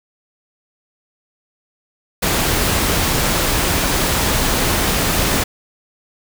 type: noise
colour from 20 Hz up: pink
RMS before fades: -17 dBFS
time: 2.22-5.44 s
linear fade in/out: 10 ms
effects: none